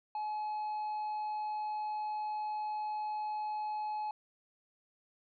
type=tone with hard clipping; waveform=triangle; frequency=850 Hz; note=G#5; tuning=40 cents sharp; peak=-35 dBFS; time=0.15-4.11 s; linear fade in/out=2 ms; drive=5 dB; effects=resampled to 11025 Hz